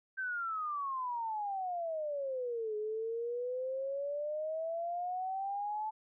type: exponential two-way sweep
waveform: sine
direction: down then up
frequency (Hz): 1568 to 420.9 to 874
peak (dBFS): -34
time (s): 0.17-5.91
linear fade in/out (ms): 20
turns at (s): 2.76
effects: none